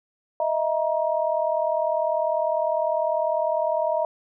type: tone cluster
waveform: sine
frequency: 624 / 664 / 945 Hz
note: D#5 / E5 / A#5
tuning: +5 / +12 / +23 cents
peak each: -24 / -25 / -27 dBFS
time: 0.4-4.05 s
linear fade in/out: 2 ms
effects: none